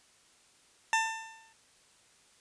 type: tone with exponential decay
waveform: 20% pulse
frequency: 894 Hz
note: A5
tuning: 27 cents sharp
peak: -18 dBFS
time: 0.93-1.53 s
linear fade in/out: 1 ms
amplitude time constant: 130 ms
effects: white hiss -63 dBFS RMS until 2.4 s + resampled to 22050 Hz